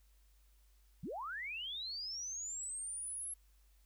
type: linear sweep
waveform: sine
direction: up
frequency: 116.54 to 11175 Hz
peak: -40 dBFS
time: 1.03-3.34 s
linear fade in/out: 5 ms
effects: added 50 Hz sine -64 dBFS peak until 3.85 s + white hiss -75 dBFS RMS until 3.85 s